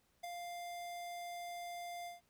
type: tone with ADSR envelope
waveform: square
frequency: 698.5 Hz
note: F5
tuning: in tune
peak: -40 dBFS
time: 0.23-2.21 s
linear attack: 13 ms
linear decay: 7 ms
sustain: -4 dB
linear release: 150 ms
effects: pink hiss -75 dBFS RMS until 2.29 s